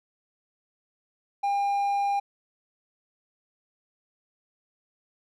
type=tone; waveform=triangle; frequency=803 Hz; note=G5; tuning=41 cents sharp; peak=-21 dBFS; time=1.43-2.2 s; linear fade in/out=10 ms; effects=none